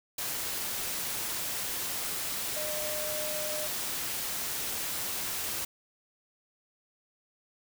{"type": "tone in noise", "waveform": "sine", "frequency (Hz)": 609, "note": "D#5", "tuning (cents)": -37, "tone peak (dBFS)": -36, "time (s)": [2.56, 3.67], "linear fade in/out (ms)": 5, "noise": "white", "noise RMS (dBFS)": -34, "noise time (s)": [0.18, 5.65], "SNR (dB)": -5, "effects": []}